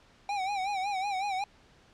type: tone with vibrato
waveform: square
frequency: 784 Hz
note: G5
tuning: in tune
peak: -30 dBFS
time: 0.29-1.44 s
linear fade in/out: 2 ms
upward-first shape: sine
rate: 5.4 Hz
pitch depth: 96 cents each way
effects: pink hiss -60 dBFS RMS until 1.93 s + low-pass 5000 Hz 12 dB/octave